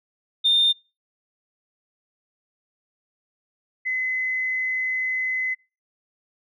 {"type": "tone pair in turn", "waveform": "sine", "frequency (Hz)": [3622, 2033], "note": ["A7", "B6"], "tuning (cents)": [49, 50], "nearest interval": "minor seventh", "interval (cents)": 999, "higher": "first", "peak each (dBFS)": [-14, -22], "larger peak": "first", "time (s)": [[0.44, 0.73], [3.85, 5.55]], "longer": "second", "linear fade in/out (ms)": 20, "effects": ["noise-tail reverb RT60 0.3 s tail -25 dB re dry", "tanh soft clip ceiling -11 dBFS"]}